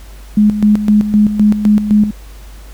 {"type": "tone with tremolo", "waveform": "sine", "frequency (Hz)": 210, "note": "G#3", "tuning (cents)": 19, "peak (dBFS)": -5, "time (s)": [0.37, 2.11], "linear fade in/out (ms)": 5, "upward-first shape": "square", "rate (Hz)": 3.9, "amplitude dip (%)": 65, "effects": ["added 50 Hz sine -31 dBFS peak until 2.73 s", "pink hiss -42 dBFS RMS until 2.73 s"]}